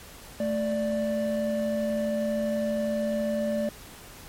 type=tone pair together; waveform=triangle; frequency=220 / 587.7 Hz; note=A3 / D5; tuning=0 / +1 cents; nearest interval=octave + perfect fourth; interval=1701 cents; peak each=-26 / -25 dBFS; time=0.4-3.69 s; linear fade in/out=2 ms; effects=pink hiss -46 dBFS RMS until 4.28 s + MP3 64 kbps